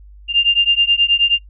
sine beating tone pair, 2794 / 2803.4 Hz, F7 / F7, 0 / +6 cents, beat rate 9.4 Hz, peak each -14 dBFS, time 0.28-1.39 s, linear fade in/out 50 ms, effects noise-tail reverb RT60 0.1 s tail -23 dB re dry + added 50 Hz sine -38 dBFS peak until 1.49 s

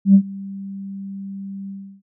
sine tone with ADSR envelope, 196 Hz, G3, in tune, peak -4 dBFS, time 0.05-2.02 s, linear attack 95 ms, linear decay 74 ms, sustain -24 dB, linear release 330 ms, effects tanh soft clip ceiling 0 dBFS

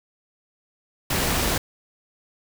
pink noise, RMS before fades -23 dBFS, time 1.1-1.58 s, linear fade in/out 5 ms, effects none

